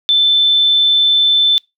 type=tone; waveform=sine; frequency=3530 Hz; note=A7; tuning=5 cents sharp; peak=-8 dBFS; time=0.09-1.58 s; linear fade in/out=0 ms; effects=noise-tail reverb RT60 0.2 s tail -26 dB re dry